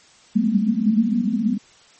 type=band-pass noise; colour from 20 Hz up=pink; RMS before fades=-19 dBFS; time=0.35-1.58 s; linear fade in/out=10 ms; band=200 to 240 Hz; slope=96 dB/octave; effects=white hiss -51 dBFS RMS until 1.99 s + MP3 32 kbps